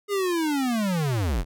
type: linear sweep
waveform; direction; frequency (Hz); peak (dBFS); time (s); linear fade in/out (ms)
square; down; 415.3 to 34.65; -23; 0.08-1.45; 50
effects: none